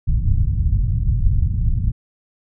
pink low-pass noise, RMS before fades -17 dBFS, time 0.07-1.92 s, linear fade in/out 10 ms, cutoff 130 Hz, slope 24 dB/octave, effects none

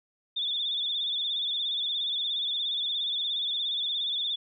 sine tone with vibrato, 3520 Hz, A7, in tune, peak -27 dBFS, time 0.36-4.36 s, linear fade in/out 10 ms, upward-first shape sine, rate 17 Hz, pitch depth 71 cents each way, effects none

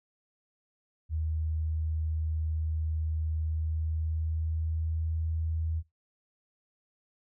sine tone with pitch glide, 78.9 to 80.51 Hz, D#2 to E2, +25 to -40 cents, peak -28 dBFS, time 1.09-5.83 s, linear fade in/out 50 ms, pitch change +35 cents, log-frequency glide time 3.42-5.17 s, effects noise-tail reverb RT60 0.2 s tail -20 dB re dry

